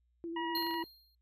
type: tone with vibrato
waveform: sine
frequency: 334.8 Hz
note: E4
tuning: 27 cents sharp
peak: -37 dBFS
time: 0.24-0.84 s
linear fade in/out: 0 ms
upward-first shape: square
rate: 12 Hz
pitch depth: 21 cents each way
type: harmonic tone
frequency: 961 Hz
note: B5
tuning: 48 cents flat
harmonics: 1 / 2 / 3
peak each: -36 / -43 / -45 dBFS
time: 0.36-0.83 s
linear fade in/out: 5 ms
type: tone with exponential decay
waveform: square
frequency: 4210 Hz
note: C8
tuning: 10 cents sharp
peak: -32 dBFS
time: 0.55-1.15 s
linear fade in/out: 2 ms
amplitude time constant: 130 ms
type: clicks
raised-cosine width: 0.3 ms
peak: -33 dBFS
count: 5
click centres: 0.573 / 0.624 / 0.668 / 0.71 / 0.741 s
effects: noise-tail reverb RT60 0.1 s tail -24 dB re dry + added 60 Hz sine -70 dBFS peak until 1.21 s